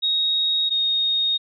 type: tone pair in turn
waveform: sine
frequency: 3763 / 3720 Hz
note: A#7 / A#7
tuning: +16 / -4 cents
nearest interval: unison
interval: 20 cents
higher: first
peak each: -18 dBFS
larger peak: neither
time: 0.02-0.7 / 0.7-1.38 s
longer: neither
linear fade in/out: 20 ms
effects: none